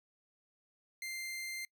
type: tone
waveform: sawtooth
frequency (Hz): 2093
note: C7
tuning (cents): 0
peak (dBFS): -36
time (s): 1.02-1.65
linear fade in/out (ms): 2
effects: noise-tail reverb RT60 0.1 s tail -24 dB re dry